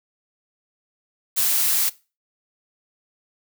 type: noise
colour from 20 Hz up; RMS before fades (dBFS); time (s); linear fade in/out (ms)
blue; -20; 1.36-1.9; 20
effects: noise-tail reverb RT60 0.3 s tail -20 dB re dry